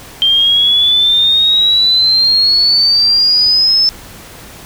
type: exponential sweep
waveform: sine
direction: up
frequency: 3157 to 5274 Hz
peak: -7 dBFS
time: 0.22-3.89 s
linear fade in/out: 0 ms
effects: pink hiss -34 dBFS RMS until 4.65 s